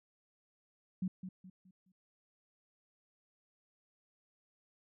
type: tone with echo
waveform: sine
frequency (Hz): 185.7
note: F#3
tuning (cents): +7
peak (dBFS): -32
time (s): 1.02-1.08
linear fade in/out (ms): 5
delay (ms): 210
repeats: 4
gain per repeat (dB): -9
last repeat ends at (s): 1.92
effects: none